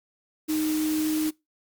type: tone in noise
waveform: sine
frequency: 310 Hz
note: D#4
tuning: 6 cents flat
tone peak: -23 dBFS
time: 0.48-1.31 s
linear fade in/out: 20 ms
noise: white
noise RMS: -35 dBFS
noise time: 0.48-1.31 s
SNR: +9 dB
effects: noise-tail reverb RT60 0.2 s tail -23 dB re dry + Opus 48 kbps